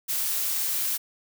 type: noise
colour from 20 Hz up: blue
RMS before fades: -27 dBFS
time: 0.08-0.98 s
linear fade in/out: 20 ms
effects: none